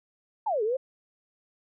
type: exponential two-way sweep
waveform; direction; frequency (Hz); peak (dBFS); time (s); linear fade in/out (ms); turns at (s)
sine; down then up; 929 to 408.5 to 546; -24; 0.46-0.77; 10; 0.63
effects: none